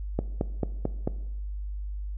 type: click train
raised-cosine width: 2 ms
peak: -12 dBFS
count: 5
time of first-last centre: 0.19-1.075 s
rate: 4.52 Hz
effects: noise-tail reverb RT60 0.9 s tail -17 dB re dry + added 50 Hz sine -31 dBFS peak until 2.17 s